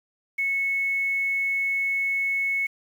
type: tone with quantisation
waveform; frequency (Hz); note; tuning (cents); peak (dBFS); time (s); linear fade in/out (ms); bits
sine; 2200; C#7; -14; -22; 0.38-2.67; 10; 8
effects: none